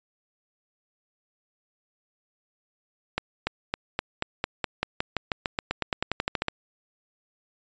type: accelerating click train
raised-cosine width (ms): 0.3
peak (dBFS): -9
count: 23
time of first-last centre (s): 3.18-6.484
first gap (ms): 290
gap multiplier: 0.93
effects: resampled to 16000 Hz